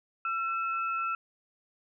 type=tone pair together; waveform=sine; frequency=1348 / 2597 Hz; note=E6 / E7; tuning=+38 / -26 cents; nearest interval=major seventh; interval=1136 cents; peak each=-29 / -37 dBFS; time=0.25-1.15 s; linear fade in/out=2 ms; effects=none